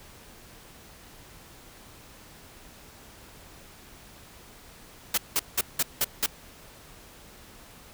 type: noise bursts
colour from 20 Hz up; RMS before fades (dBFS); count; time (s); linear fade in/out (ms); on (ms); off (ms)
white; -24; 6; 5.14-6.262; 5; 37; 180
effects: pink hiss -50 dBFS RMS until 7.93 s